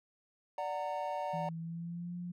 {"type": "chord", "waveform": "triangle", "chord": "D augmented", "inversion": "none", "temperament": "equal with one note detuned", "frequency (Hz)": [587.3, 740, 921.1], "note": ["D5", "F#5", "A#5"], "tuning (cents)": [0, 0, -21], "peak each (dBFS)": [-37, -37, -37], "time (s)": [0.58, 1.49], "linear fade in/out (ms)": 2}
{"type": "tone with pitch glide", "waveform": "sine", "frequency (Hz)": [164.4, 176.2], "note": ["E3", "F3"], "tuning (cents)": [-4, 16], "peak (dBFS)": -38, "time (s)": [1.33, 2.32], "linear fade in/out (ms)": 10, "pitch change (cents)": 120, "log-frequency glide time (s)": [1.59, 2.16]}
{"effects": []}